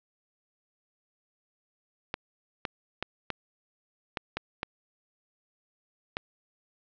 clicks, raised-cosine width 0.3 ms, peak -14 dBFS, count 8, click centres 2.141 / 2.652 / 3.026 / 3.303 / 4.172 / 4.37 / 4.631 / 6.169 s, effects low-pass 5000 Hz 12 dB/octave

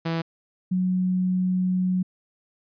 sawtooth / sine tone pair in turn, 164.81 / 183.82 Hz, E3 / F#3, 0 / -11 cents, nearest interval major second, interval 189 cents, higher second, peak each -20 dBFS, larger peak neither, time 0.05-0.22 / 0.71-2.03 s, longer second, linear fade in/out 10 ms, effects resampled to 11025 Hz

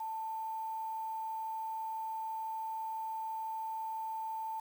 sine tone with quantisation, 887 Hz, A5, 14 cents sharp, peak -36 dBFS, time 0-4.6 s, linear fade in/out 5 ms, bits 9, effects none

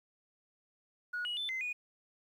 sine tone with pitch steps, 1455 / 2911 / 3522 / 2063 / 2462 Hz, F#6 / F#7 / A7 / C7 / D#7, -29 / -29 / +1 / -25 / -19 cents, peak -33 dBFS, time 1.13-1.73 s, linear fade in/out 10 ms, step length 120 ms, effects tanh soft clip ceiling -31 dBFS + 11-bit

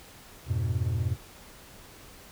triangle chord, F diminished, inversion none, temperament equal, 87.31 / 103.83 / 123.47 Hz, F2 / Ab2 / Cb3, 0 / 0 / 0 cents, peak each -28 dBFS, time 0.46-1.17 s, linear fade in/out 50 ms, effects pink hiss -50 dBFS RMS until 2.31 s

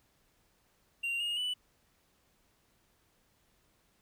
triangle tone with pitch steps, 2767 / 2852 / 2974 Hz, F7 / F7 / F#7, -17 / +36 / +8 cents, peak -30 dBFS, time 1.03-1.54 s, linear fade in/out 10 ms, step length 170 ms, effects pink hiss -71 dBFS RMS until 4.01 s

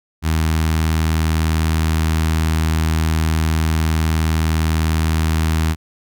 sawtooth tone with notch filter, 79.7 Hz, D#2, 42 cents sharp, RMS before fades -17 dBFS, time 0.22-5.76 s, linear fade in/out 50 ms, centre 520 Hz, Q 1, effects none

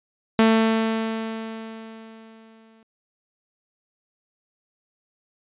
sawtooth tone with exponential decay, 223 Hz, A3, 23 cents sharp, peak -9 dBFS, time 0.39-2.83 s, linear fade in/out 0 ms, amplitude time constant 530 ms, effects resampled to 8000 Hz

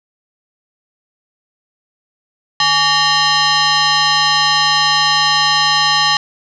sine tone with frequency modulation, 1147 Hz, D6, 41 cents flat, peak -10 dBFS, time 2.6-6.17 s, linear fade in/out 2 ms, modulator 994 Hz, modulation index 4, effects none

